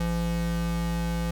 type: tone pair together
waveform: square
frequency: 56.8 / 170.2 Hz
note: A#1 / F3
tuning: -44 / -44 cents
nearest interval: octave + perfect fifth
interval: 1900 cents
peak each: -30 / -29 dBFS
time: 0-1.31 s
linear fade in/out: 5 ms
effects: none